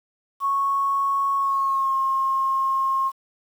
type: tone with pitch glide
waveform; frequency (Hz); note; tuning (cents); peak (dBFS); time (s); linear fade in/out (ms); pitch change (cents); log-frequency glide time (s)
sine; 1104 to 1072.6; C#6 to C6; -7 to +43; -19; 0.4-3.12; 50; -50; 1.36-1.96
effects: 8-bit